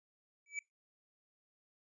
square tone with exponential growth, 2300 Hz, D7, 37 cents flat, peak -34 dBFS, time 0.46-0.59 s, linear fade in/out 2 ms, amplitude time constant 28 ms, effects noise-tail reverb RT60 0.2 s tail -24 dB re dry + resampled to 22050 Hz

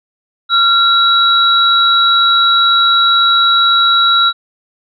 sine tone pair together, 1374 / 3886 Hz, F6 / B7, -29 / -29 cents, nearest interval octave + tritone, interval 1800 cents, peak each -10 dBFS, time 0.49-4.33 s, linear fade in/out 50 ms, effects none

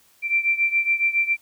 sine beating tone pair, 2349 / 2356.2 Hz, D7 / D7, 0 / +5 cents, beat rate 7.2 Hz, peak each -20 / -23 dBFS, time 0.22-1.37 s, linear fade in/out 50 ms, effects white hiss -58 dBFS RMS until 1.41 s

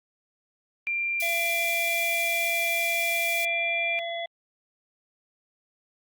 sine tone, 2376 Hz, D7, 20 cents sharp, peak -25 dBFS, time 0.87-3.99 s, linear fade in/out 0 ms
white high-pass noise, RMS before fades -34 dBFS, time 1.2-3.45 s, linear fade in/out 2 ms, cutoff 4100 Hz, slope 12 dB/octave
harmonic tone, 678 Hz, E5, 49 cents sharp, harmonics 1 / 3 / 5, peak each -31 / -36 / -37 dBFS, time 1.22-4.26 s, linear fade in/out 5 ms
effects Opus 48 kbps

